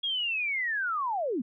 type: linear sweep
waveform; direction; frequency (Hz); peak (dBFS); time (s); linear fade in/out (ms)
sine; down; 3322 to 207.7; -27; 0.03-1.42; 10
effects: none